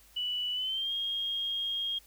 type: tone with pitch glide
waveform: sine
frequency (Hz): 2960 to 3247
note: F#7 to G#7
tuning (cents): 0 to -40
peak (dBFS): -30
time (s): 0.16-1.99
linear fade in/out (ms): 10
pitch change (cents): +160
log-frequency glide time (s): 0.53-0.93
effects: added 50 Hz sine -62 dBFS peak until 2.06 s + white hiss -60 dBFS RMS until 2.06 s